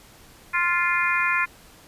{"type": "harmonic tone", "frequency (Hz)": 349.2, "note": "F4", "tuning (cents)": 0, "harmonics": [3, 4, 5, 6, 7], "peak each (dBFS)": [-26, -26, -26, -26, -26], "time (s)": [0.53, 1.46], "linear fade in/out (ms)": 20, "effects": ["pink hiss -50 dBFS RMS until 1.87 s", "resampled to 32000 Hz"]}